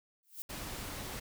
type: noise with exponential growth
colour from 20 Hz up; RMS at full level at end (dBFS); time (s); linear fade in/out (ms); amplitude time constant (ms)
violet; -38; 0.23-0.42; 0; 40
type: noise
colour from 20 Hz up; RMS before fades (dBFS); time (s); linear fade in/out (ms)
pink; -42; 0.49-1.2; 10
effects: none